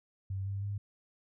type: tone with pitch steps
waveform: sine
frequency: 96.5 / 98.81 / 101.18 Hz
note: G2 / G2 / G#2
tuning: -27 / +14 / -45 cents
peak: -33 dBFS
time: 0.3-0.78 s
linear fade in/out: 5 ms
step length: 160 ms
effects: none